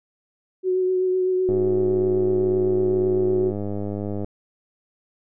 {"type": "tone with vibrato", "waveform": "sine", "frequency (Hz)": 370, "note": "F#4", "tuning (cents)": 0, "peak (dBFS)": -18, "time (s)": [0.63, 3.53], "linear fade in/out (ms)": 50, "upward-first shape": "triangle", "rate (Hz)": 7.9, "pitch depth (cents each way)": 21}
{"type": "click train", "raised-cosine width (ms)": 2, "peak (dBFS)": -16, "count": 282, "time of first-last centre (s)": [1.49, 4.245], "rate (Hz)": 102}
{"effects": []}